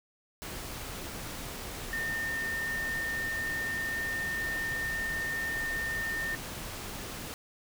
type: tone in noise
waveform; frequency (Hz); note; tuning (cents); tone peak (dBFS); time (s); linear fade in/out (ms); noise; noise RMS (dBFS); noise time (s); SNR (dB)
sine; 1816; A#6; -46; -31; 1.93-6.35; 0; pink; -40; 0.42-7.34; +6
effects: none